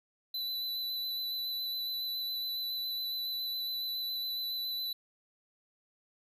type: tone with vibrato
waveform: square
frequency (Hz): 3994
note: B7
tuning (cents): +19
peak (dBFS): -34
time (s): 0.34-4.93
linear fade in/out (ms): 5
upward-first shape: square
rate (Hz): 7.2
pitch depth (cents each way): 14
effects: none